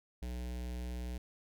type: tone with notch filter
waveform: square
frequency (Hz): 61.1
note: B1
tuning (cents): -18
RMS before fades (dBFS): -40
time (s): 0.22-1.18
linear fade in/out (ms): 5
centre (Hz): 1200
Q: 1.4
effects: none